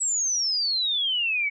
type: exponential sweep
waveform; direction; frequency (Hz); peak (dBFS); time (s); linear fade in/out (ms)
sine; down; 7902 to 2217; -22; 0-1.5; 20
effects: none